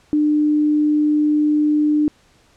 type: tone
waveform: sine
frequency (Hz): 300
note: D4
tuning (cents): +37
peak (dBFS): -13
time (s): 0.13-2.08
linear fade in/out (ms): 0
effects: pink hiss -55 dBFS RMS until 2.56 s + low-pass 8000 Hz 12 dB/octave